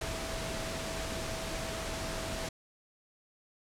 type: tone in noise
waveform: sine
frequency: 652 Hz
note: E5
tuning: 19 cents flat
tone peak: -42 dBFS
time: 0.01-2.49 s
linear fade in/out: 5 ms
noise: pink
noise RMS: -37 dBFS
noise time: 0.01-2.49 s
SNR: -8 dB
effects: low-pass 9000 Hz 12 dB/octave